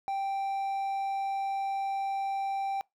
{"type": "tone", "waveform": "triangle", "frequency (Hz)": 784, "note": "G5", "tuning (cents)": 0, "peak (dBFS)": -27, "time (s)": [0.08, 2.81], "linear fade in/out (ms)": 0, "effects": ["noise-tail reverb RT60 0.2 s tail -25 dB re dry"]}